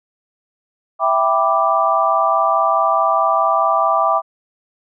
sine chord, E minor seventh, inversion none, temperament equal, 659.3 / 784 / 987.8 / 1174.7 Hz, E5 / G5 / B5 / D6, 0 / 0 / 0 / 0 cents, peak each -18 / -19 / -21 / -16 dBFS, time 0.99-4.22 s, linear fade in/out 50 ms, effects none

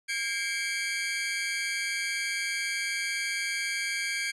sawtooth tone cluster, 1615 / 2122 / 2304 Hz, G#6 / C7 / D7, -49 / +24 / -34 cents, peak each -30 / -33 / -28 dBFS, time 0.08-4.32 s, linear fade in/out 20 ms, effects resampled to 24000 Hz

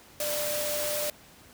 sine tone in noise, 594 Hz, D5, 20 cents sharp, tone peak -31 dBFS, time 0.2-1.1 s, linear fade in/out 2 ms, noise white, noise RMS -32 dBFS, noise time 0.2-1.1 s, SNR -2 dB, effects pink hiss -53 dBFS RMS until 1.53 s + high-pass 60 Hz 12 dB/octave

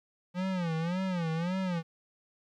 square tone with vibrato, 174.61 Hz, F3, in tune, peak -30 dBFS, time 0.34-1.83 s, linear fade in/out 50 ms, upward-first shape sine, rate 1.8 Hz, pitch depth 150 cents each way, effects low-pass 4000 Hz 12 dB/octave + 12-bit

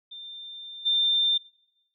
sine tone with level steps, 3590 Hz, A7, 34 cents sharp, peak -38 / -20 dBFS, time 0.11-1.38 s, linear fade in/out 10 ms, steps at 0.85 s, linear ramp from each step 20 ms, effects noise-tail reverb RT60 0.9 s tail -21 dB re dry

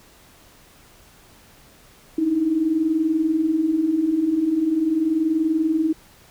sine tone pair together, 299.9 / 320.3 Hz, D4 / E4, +36 / -50 cents, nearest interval minor second, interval 114 cents, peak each -25 / -18 dBFS, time 2.18-5.93 s, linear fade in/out 5 ms, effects pink hiss -51 dBFS RMS until 6.3 s

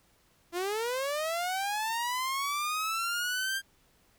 sawtooth linear sweep, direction up, 335.7 to 1603 Hz, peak -26 dBFS, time 0.52-3.62 s, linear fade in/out 50 ms, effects pink hiss -66 dBFS RMS until 4.18 s

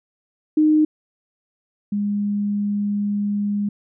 sine tone pair in turn, 307.5 / 204.7 Hz, D#4 / G#3, -20 / -25 cents, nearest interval perfect fifth, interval 705 cents, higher first, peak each -12 / -19 dBFS, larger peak first, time 0.57-0.85 / 1.92-3.69 s, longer second, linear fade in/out 5 ms, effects none

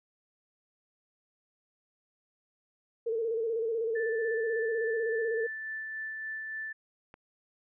sine tone with vibrato, 453.8 Hz, A#4, 47 cents flat, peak -28 dBFS, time 3.06-5.47 s, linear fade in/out 10 ms, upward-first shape square, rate 16 Hz, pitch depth 48 cents each way
sine tone with tremolo, 1760 Hz, A6, in tune, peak -34 dBFS, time 3.95-6.73 s, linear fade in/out 10 ms, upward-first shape sine, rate 3.5 Hz, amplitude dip 25%
click, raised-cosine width 0.5 ms, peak -34 dBFS, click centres 7.141 s
effects none

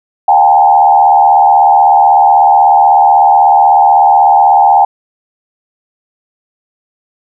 sine tone with frequency modulation, 809 Hz, G#5, 46 cents flat, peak -3 dBFS, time 0.28-4.85 s, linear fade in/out 5 ms, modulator 76.2 Hz, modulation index 1.1, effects none

